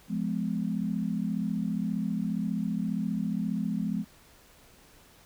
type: chord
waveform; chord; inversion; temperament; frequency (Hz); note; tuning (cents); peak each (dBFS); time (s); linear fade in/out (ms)
sine; F diminished; none; just; 174.61 / 209.5 / 251.4; F3 / Ab3 / Cb4; 0 / +15 / +31; -32 / -30 / -34; 0.08-4.05; 50
effects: pink hiss -57 dBFS RMS until 5.25 s